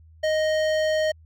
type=tone with hard clipping; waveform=sine; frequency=622.3 Hz; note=D#5; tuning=in tune; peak=-22 dBFS; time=0.23-1.12 s; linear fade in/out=10 ms; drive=15 dB; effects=added 80 Hz sine -48 dBFS peak until 1.25 s